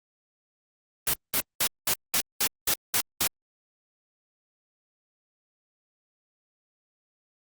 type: noise bursts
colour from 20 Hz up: white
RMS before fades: -24 dBFS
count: 9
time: 1.07-3.273 s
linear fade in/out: 2 ms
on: 67 ms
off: 200 ms
effects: Opus 32 kbps